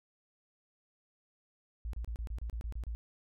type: tone bursts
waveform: sine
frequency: 56.7 Hz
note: A#1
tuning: 47 cents flat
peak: -35 dBFS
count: 10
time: 1.85-2.95 s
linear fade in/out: 0 ms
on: 83 ms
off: 30 ms
effects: none

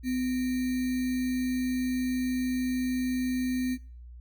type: tone with sample-and-hold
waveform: sine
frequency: 253.5 Hz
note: B3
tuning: 45 cents sharp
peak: -26 dBFS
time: 0.03-3.78 s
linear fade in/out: 50 ms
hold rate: 2100 Hz
effects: noise-tail reverb RT60 0.5 s tail -22 dB re dry + added 60 Hz sine -43 dBFS peak until 4.2 s

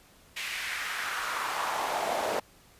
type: noise with high-pass filter sweep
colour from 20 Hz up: brown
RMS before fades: -32 dBFS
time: 0.36-2.4 s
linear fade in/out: 10 ms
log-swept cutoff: 2400 to 570 Hz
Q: 2.3
effects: pink hiss -58 dBFS RMS until 2.79 s + resampled to 32000 Hz

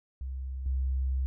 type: tone with level steps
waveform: sine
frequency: 65.6 Hz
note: C2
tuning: 5 cents sharp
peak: -33 / -26 dBFS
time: 0.21-1.26 s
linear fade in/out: 0 ms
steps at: 0.66 s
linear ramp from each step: 2 ms
effects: none

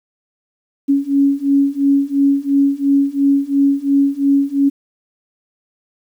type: beating tone pair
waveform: sine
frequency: 277.2 / 280.1 Hz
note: C#4 / C#4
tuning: 0 / +18 cents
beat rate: 2.9 Hz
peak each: -15 / -14 dBFS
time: 0.88-4.7 s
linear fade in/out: 20 ms
effects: 8-bit

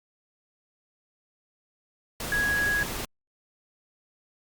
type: tone in noise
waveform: sine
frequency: 1661.2 Hz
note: G#6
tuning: in tune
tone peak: -23 dBFS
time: 2.32-2.83 s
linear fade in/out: 2 ms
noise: pink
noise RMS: -33 dBFS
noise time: 2.2-3.05 s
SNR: +7 dB
effects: Opus 48 kbps

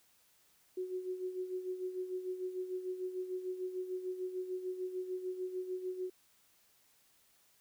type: tone with tremolo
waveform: sine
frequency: 368.6 Hz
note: F#4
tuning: 7 cents flat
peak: -34 dBFS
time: 0.77-6.1 s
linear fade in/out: 5 ms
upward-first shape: sine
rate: 6.7 Hz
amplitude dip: 65%
effects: white hiss -69 dBFS RMS until 7.6 s

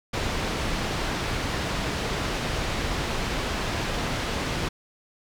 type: low-pass noise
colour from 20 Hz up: pink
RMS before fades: -28 dBFS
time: 0.13-4.69 s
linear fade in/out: 10 ms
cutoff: 4900 Hz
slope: 12 dB/octave
effects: none

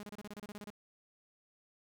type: tone bursts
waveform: sawtooth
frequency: 207.1 Hz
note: G#3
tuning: 5 cents flat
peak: -40 dBFS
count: 12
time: 0-0.702 s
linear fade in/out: 0 ms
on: 31 ms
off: 30 ms
effects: none

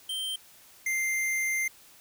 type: tone pair in turn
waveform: square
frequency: 3136 / 2093 Hz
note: G7 / C7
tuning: 0 / 0 cents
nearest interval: perfect fifth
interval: 700 cents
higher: first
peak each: -31 / -27 dBFS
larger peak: second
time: 0.09-0.36 / 0.86-1.68 s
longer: second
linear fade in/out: 5 ms
effects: white hiss -55 dBFS RMS until 2 s

